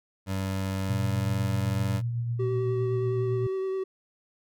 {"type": "tone", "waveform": "25% pulse", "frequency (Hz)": 95.9, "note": "G2", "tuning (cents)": -37, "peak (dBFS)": -24, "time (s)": [0.26, 2.02], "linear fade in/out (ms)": 50}
{"type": "tone with tremolo", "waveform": "sine", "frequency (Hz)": 118.1, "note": "A#2", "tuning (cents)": 23, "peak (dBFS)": -25, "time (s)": [0.89, 3.47], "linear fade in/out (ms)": 5, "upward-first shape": "triangle", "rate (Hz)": 7.9, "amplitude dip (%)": 35}
{"type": "tone with vibrato", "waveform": "triangle", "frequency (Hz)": 381.1, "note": "G4", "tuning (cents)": -49, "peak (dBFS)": -25, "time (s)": [2.39, 3.84], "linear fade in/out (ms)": 10, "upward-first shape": "sine", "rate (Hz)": 9.7, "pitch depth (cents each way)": 14}
{"effects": []}